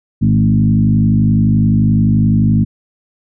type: tone with frequency modulation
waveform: sine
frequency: 164.81 Hz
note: E3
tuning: in tune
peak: -8 dBFS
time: 0.21-2.65 s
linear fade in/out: 20 ms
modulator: 51.6 Hz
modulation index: 1.6
effects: none